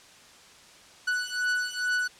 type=beating tone pair; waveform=45% pulse; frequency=1480 / 1482.3 Hz; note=F#6 / F#6; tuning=0 / +3 cents; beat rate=2.3 Hz; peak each=-29 dBFS; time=1.07-2.08 s; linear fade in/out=10 ms; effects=white hiss -52 dBFS RMS until 2.19 s + low-pass 7000 Hz 12 dB/octave